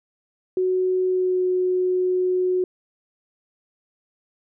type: tone with pitch glide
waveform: sine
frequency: 370 to 366.4 Hz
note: F#4 to F#4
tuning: 0 to -17 cents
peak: -18 dBFS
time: 0.57-2.64 s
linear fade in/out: 2 ms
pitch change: -17 cents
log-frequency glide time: 1.07-1.44 s
effects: none